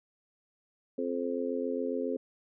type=harmonic tone; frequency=87.31 Hz; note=F2; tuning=in tune; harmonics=3 / 4 / 5 / 6; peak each=-34 / -39 / -34 / -36 dBFS; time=0.98-2.17 s; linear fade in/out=5 ms; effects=none